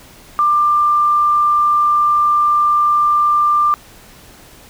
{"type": "tone", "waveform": "sine", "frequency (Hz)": 1189, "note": "D6", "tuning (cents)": 21, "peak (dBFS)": -10, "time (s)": [0.39, 3.74], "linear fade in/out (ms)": 0, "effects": ["pink hiss -42 dBFS RMS until 4.69 s"]}